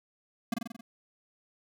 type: tone with echo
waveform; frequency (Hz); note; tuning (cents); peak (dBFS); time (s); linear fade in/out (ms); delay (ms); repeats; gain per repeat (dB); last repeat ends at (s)
square; 231.4; A#3; -13; -27; 0.52-0.54; 5; 45; 6; -3; 0.81
effects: none